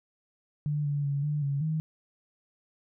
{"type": "tone with pitch steps", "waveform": "sine", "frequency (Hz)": [148.1, 144.2, 141.2, 148.6, 140.3, 157.2], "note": ["D3", "D3", "C#3", "D3", "C#3", "D#3"], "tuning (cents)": [15, -31, 32, 21, 21, 18], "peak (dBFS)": -26, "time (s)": [0.66, 1.8], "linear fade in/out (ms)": 0, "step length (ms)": 190, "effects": []}